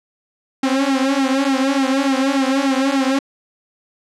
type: tone with flanger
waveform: sawtooth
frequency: 270 Hz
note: C#4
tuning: 45 cents flat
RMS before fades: -17 dBFS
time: 0.63-3.19 s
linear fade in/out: 5 ms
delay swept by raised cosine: 1.7 to 6.5 ms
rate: 3.4 Hz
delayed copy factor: -1
effects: low-pass 7000 Hz 12 dB/octave